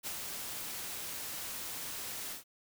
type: noise with ADSR envelope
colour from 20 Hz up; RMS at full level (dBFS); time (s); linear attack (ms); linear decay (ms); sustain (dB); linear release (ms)
white; -38; 0.03-2.44; 36; 82; -3; 120
effects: none